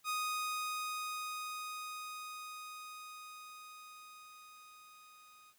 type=tone with level ramp; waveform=sawtooth; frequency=1244.5 Hz; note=D#6; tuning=in tune; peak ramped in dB=-30 to -55 dBFS; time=0.04-5.54 s; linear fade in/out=50 ms; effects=white hiss -70 dBFS RMS until 5.58 s